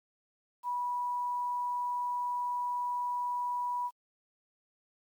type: tone with quantisation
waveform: sine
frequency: 978 Hz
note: B5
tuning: 17 cents flat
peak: -30 dBFS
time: 0.63-3.91 s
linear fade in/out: 50 ms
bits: 10
effects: MP3 96 kbps